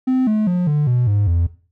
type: tone with pitch steps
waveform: triangle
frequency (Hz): 258.1 / 214.5 / 178.34 / 148.24 / 123.22 / 102.43 / 85.14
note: C4 / A3 / F3 / D3 / B2 / G#2 / F2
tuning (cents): -23 / -44 / +37 / +17 / -4 / -23 / -44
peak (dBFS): -11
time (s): 0.07-1.47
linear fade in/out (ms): 10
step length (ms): 200
effects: noise-tail reverb RT60 0.4 s tail -17 dB re dry + tanh soft clip ceiling -7 dBFS